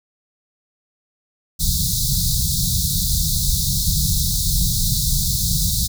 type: band-stop noise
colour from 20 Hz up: pink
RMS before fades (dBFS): -19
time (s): 1.59-5.88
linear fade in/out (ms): 20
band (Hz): 190 to 3700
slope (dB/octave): 96
effects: none